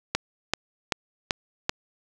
click train, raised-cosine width 0.2 ms, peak -5 dBFS, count 5, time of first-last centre 0.15-1.694 s, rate 2.59 Hz, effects none

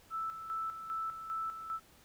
sine tone with tremolo, 1318.5 Hz, E6, in tune, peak -34 dBFS, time 0.1-1.8 s, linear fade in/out 50 ms, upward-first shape square, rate 2.5 Hz, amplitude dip 60%, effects pink hiss -62 dBFS RMS until 2.04 s

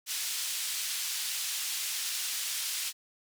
pink band-pass noise, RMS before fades -34 dBFS, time 0.06-2.93 s, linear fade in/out 50 ms, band 3300 to 14000 Hz, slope 12 dB/octave, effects none

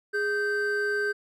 triangle tone pair together, 413.5 / 1558.2 Hz, G#4 / G6, -8 / -11 cents, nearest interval octave + major seventh, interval 2297 cents, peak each -26 / -25 dBFS, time 0.13-1.13 s, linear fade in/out 20 ms, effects none

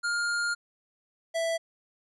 square tone pair in turn, 1411 / 660.5 Hz, F6 / E5, +17 / +3 cents, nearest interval octave + minor second, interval 1314 cents, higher first, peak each -27 dBFS, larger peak neither, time 0.03-0.55 / 1.34-1.58 s, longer first, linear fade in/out 20 ms, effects resampled to 24000 Hz

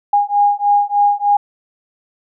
sine beating tone pair, 816 / 819.3 Hz, G#5 / G#5, -31 / -24 cents, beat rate 3.3 Hz, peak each -14 dBFS, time 0.13-1.37 s, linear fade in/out 5 ms, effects none

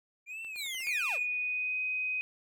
triangle tone with vibrato, 2349 Hz, D7, in tune, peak -37 dBFS, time 0.26-1.27 s, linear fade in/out 50 ms, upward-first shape sine, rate 1.5 Hz, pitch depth 230 cents each way
clicks, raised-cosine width 0.3 ms, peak -38 dBFS, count 6, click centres 0.447 / 0.56 / 0.662 / 0.747 / 0.804 / 0.888 s
sawtooth linear sweep, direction down, 4359 to 382.2 Hz, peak -34 dBFS, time 0.55-1.19 s, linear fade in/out 50 ms
sine tone with pitch glide, 2467 to 2510 Hz, D#7 to D#7, -15 to +15 cents, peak -30 dBFS, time 0.87-2.21 s, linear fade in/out 0 ms, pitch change +30 cents, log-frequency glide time 1.24-1.79 s
effects none

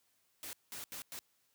white noise bursts at uneven times, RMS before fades -45 dBFS, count 4, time 0.43-0.53 / 0.72-0.84 / 0.92-1.02 / 1.12-1.19 s, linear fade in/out 0 ms, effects white hiss -75 dBFS RMS until 1.54 s + high-pass 60 Hz 12 dB/octave

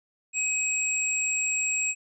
sine tone pair together, 2544 / 7623 Hz, D#7 / A#8, +38 / +38 cents, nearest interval octave + perfect fifth, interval 1900 cents, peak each -27 dBFS, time 0.33-1.95 s, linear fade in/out 50 ms, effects none

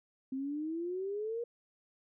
sine exponential sweep, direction up, 260 to 479.4 Hz, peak -34 dBFS, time 0.32-1.44 s, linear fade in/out 5 ms, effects none

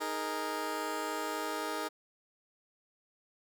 15% pulse chord, D# suspended fourth, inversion none, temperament just, 311.1 / 414.8 / 466.7 Hz, D#4 / G#4 / A#4, 0 / -2 / +2 cents, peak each -32 / -33 / -33 dBFS, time 0-1.89 s, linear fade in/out 20 ms, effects none

